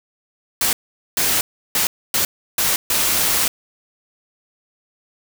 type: noise bursts at uneven times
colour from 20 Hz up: white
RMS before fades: -18 dBFS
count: 6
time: 0.61-0.73 / 1.17-1.41 / 1.75-1.87 / 2.14-2.25 / 2.58-2.76 / 2.9-3.48 s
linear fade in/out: 2 ms
effects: none